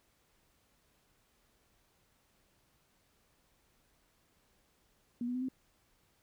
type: tone with pitch steps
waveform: sine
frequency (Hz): 240 / 246.6 / 253.4 / 260.4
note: B3 / B3 / B3 / C4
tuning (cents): -49 / -2 / +45 / -8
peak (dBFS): -33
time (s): 5.21-5.486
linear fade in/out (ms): 2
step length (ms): 69
effects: pink hiss -72 dBFS RMS until 6.22 s